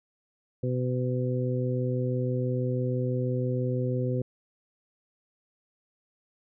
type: harmonic tone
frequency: 126.1 Hz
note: B2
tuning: 36 cents sharp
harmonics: 1 / 2 / 3 / 4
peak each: -27 / -33 / -34 / -33 dBFS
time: 0.63-4.22 s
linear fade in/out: 5 ms
effects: none